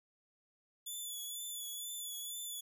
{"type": "tone with vibrato", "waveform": "10% pulse", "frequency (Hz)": 3451, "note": "A7", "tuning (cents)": -34, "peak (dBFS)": -34, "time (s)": [0.86, 2.61], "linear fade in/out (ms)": 10, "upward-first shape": "sine", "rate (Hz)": 2.1, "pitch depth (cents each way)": 38, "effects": []}